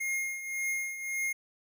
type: tone with tremolo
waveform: square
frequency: 2138 Hz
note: C7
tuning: 37 cents sharp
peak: -29 dBFS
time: 0-1.33 s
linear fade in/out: 10 ms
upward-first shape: triangle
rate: 1.8 Hz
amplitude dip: 70%
effects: none